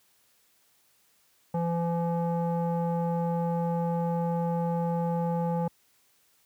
square tone with low-pass filter, 169.5 Hz, E3, 49 cents sharp, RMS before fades -28 dBFS, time 1.54-5.68 s, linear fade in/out 5 ms, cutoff 750 Hz, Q 4.3, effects white hiss -66 dBFS RMS until 6.45 s + high-pass 60 Hz 12 dB/octave

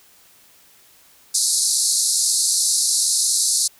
white band-pass noise, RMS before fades -19 dBFS, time 1.34-3.68 s, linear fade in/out 10 ms, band 4000 to 11000 Hz, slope 96 dB/octave, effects white hiss -52 dBFS RMS until 3.79 s

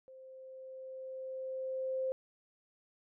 sine tone with level ramp, 523.3 Hz, C5, in tune, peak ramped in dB -51 to -31 dBFS, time 0.08-2.12 s, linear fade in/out 0 ms, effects none

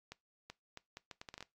accelerating click train, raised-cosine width 0.2 ms, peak -29 dBFS, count 11, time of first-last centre 0.12-1.426 s, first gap 380 ms, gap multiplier 0.72, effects noise-tail reverb RT60 0.2 s tail -21 dB re dry + AAC 64 kbps

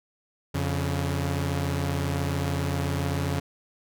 sawtooth tone pair together, 87.4 / 140.51 Hz, F2 / C#3, +2 / +24 cents, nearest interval minor sixth, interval 822 cents, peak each -24 dBFS, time 0.54-3.4 s, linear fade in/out 10 ms, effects none

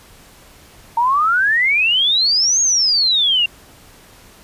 sine exponential two-way sweep, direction up then down, 907 to 6645 to 2745 Hz, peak -12 dBFS, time 0.97-3.46 s, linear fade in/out 5 ms, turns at 2.61 s, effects pink hiss -45 dBFS RMS until 4.43 s + resampled to 32000 Hz

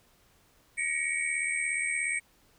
sine tone cluster, 1903 / 2218 / 2295 / 8460 Hz, A#6 / C#7 / D7 / C9, +35 / 0 / -40 / +18 cents, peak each -35 / -31 / -34 / -35 dBFS, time 0.77-2.2 s, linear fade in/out 20 ms, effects pink hiss -64 dBFS RMS until 2.58 s

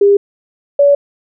sine tone pair in turn, 402.7 / 569.5 Hz, G4 / C#5, +47 / +47 cents, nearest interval tritone, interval 600 cents, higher second, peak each -5 dBFS, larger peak neither, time 0.01-0.17 / 0.79-0.95 s, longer neither, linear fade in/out 5 ms, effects none

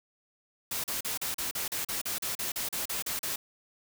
white noise bursts, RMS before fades -33 dBFS, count 16, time 0.71-3.36 s, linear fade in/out 5 ms, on 130 ms, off 38 ms, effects none

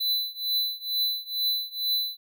square tone with tremolo, 4000 Hz, B7, 21 cents sharp, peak -22 dBFS, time 0-2.17 s, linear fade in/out 10 ms, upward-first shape triangle, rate 2.2 Hz, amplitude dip 95%, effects none

